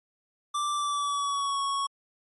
square tone with pitch glide, 1174.7 to 1108.8 Hz, D6 to C#6, 0 to 0 cents, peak -27 dBFS, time 0.54-1.87 s, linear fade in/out 10 ms, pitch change -100 cents, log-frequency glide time 0.73-1.61 s, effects MP3 48 kbps

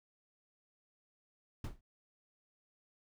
brown noise with exponential decay, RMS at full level -31 dBFS, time 1.64-1.81 s, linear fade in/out 5 ms, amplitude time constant 35 ms, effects none

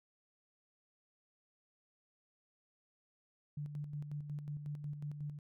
sine tone with tremolo, 147 Hz, D3, 2 cents sharp, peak -38 dBFS, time 3.57-5.39 s, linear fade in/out 5 ms, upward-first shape square, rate 5.5 Hz, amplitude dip 50%, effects none

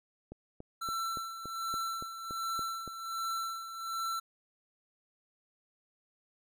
click train, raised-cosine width 2 ms, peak -31 dBFS, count 10, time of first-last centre 0.32-2.877 s, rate 3.52 Hz
square tone with tremolo, 1342 Hz, E6, 31 cents sharp, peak -33 dBFS, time 0.81-4.2 s, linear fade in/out 10 ms, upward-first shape sine, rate 1.3 Hz, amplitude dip 65%
effects none

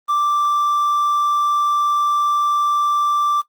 triangle tone with quantisation, 1174.7 Hz, D6, in tune, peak -13 dBFS, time 0.08-3.42 s, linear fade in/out 20 ms, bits 7, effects noise-tail reverb RT60 0.1 s tail -17 dB re dry + Opus 24 kbps

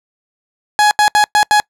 30% pulse tone bursts at uneven times, 838 Hz, G#5, 15 cents sharp, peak -5 dBFS, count 5, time 0.79-0.91 / 0.99-1.08 / 1.15-1.24 / 1.35-1.43 / 1.51-1.6 s, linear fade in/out 0 ms, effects noise-tail reverb RT60 0.1 s tail -25 dB re dry + low-pass 10000 Hz 12 dB/octave

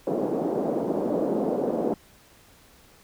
white band-pass noise, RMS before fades -26 dBFS, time 0.07-1.94 s, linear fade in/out 2 ms, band 200 to 570 Hz, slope 24 dB/octave, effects pink hiss -55 dBFS RMS until 3.03 s

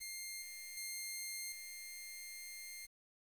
10% pulse tone with level steps, 2114 Hz, C7, 17 cents sharp, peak -35 / -39 / -33 / -39 dBFS, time 0-2.87 s, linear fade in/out 20 ms, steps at 0.42 / 0.77 / 1.52 s, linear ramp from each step 2 ms, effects 10-bit

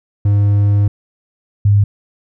triangle / sine tone pair in turn, 101.9 / 101.9 Hz, G#2 / G#2, -32 / -32 cents, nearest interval unison, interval 0 cents, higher neither, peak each -7 dBFS, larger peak neither, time 0.25-0.88 / 1.65-1.84 s, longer first, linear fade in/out 5 ms, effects none

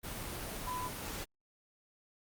sine tone in noise, 1001 Hz, B5, 23 cents sharp, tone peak -36 dBFS, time 0.66-0.89 s, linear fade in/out 20 ms, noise pink, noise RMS -41 dBFS, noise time 0.03-1.25 s, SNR +2 dB, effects Opus 24 kbps

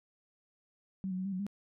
sine tone with pitch steps, 191 / 184.1 / 187 / 197.1 / 184.3 / 201.8 Hz, G3 / F#3 / F#3 / G3 / F#3 / G#3, -45 / -8 / +19 / +10 / -7 / -49 cents, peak -33 dBFS, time 1.04-1.466 s, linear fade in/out 0 ms, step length 71 ms, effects none

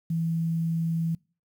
sine tone with quantisation, 164.81 Hz, E3, in tune, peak -24 dBFS, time 0.1-1.15 s, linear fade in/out 5 ms, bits 9, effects noise-tail reverb RT60 0.4 s tail -26 dB re dry

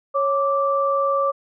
sine tone pair together, 552 / 1169.6 Hz, C#5 / D6, -7 / -7 cents, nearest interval octave + minor second, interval 1300 cents, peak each -20 dBFS, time 0.14-1.32 s, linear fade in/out 20 ms, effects none

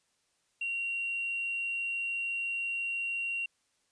triangle tone with tanh clipping, 2753 Hz, F7, 25 cents flat, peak -31 dBFS, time 0.61-3.46 s, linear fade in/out 5 ms, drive 4 dB, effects white hiss -74 dBFS RMS until 3.91 s + resampled to 22050 Hz

